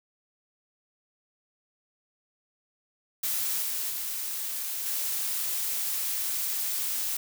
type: noise with level steps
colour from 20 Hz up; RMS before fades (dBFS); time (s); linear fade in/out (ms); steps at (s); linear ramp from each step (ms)
blue; -29 / -31 / -33 / -30; 3.23-7.17; 5; 3.62 / 3.9 / 4.86; 2
effects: none